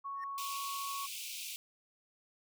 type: tone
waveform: sine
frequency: 1108.7 Hz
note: C#6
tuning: in tune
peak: -38 dBFS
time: 0.04-1.07 s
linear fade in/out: 20 ms
type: tone with exponential growth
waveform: triangle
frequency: 1829 Hz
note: A#6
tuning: 33 cents flat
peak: -40 dBFS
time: 0.14-0.24 s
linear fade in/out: 2 ms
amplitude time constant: 20 ms
type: high-pass noise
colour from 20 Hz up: pink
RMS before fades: -43 dBFS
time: 0.38-1.56 s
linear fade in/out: 0 ms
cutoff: 2300 Hz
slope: 96 dB/octave
effects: none